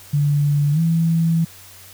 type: tone with pitch glide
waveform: sine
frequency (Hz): 145.2 to 164.88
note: D3 to E3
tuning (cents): -19 to +1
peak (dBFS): -14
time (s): 0.13-1.45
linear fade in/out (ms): 10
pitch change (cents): +220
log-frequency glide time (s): 0.72-0.8
effects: added 94 Hz sine -49 dBFS peak until 1.93 s + white hiss -43 dBFS RMS until 1.93 s